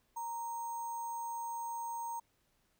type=tone with sample-and-hold; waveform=sine; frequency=932.3 Hz; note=A#5; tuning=in tune; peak=-37 dBFS; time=0.16-2.2 s; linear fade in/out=10 ms; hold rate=7350 Hz; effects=pink hiss -75 dBFS RMS until 2.79 s